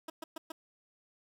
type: tone bursts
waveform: 15% pulse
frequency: 321 Hz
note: E4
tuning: 46 cents flat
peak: -33 dBFS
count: 4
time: 0.08-0.52 s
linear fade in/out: 5 ms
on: 20 ms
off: 120 ms
effects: none